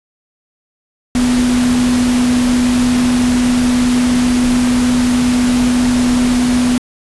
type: tone in noise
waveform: sine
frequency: 246.9 Hz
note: B3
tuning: in tune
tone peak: -10 dBFS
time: 1.15-6.78 s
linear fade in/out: 2 ms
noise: pink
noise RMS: -21 dBFS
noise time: 1.15-6.78 s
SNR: +8 dB
effects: resampled to 24000 Hz